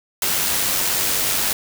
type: noise with amplitude modulation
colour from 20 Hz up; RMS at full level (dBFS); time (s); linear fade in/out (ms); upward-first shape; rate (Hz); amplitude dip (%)
white; -19; 0.22-1.53; 2; sine; 96.4; 30
effects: none